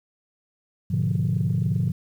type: chord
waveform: sine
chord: G# diminished seventh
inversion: none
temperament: equal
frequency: 103.83 / 123.47 / 146.83 / 174.61 Hz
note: G#2 / B2 / D3 / F3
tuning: 0 / 0 / 0 / 0 cents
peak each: -25 dBFS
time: 0.9-1.92 s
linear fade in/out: 10 ms
effects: tanh soft clip ceiling -14 dBFS + 9-bit